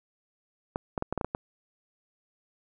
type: clicks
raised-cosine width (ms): 1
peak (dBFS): -15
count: 8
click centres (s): 0.759 / 0.978 / 1.024 / 1.126 / 1.177 / 1.212 / 1.246 / 1.349
effects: none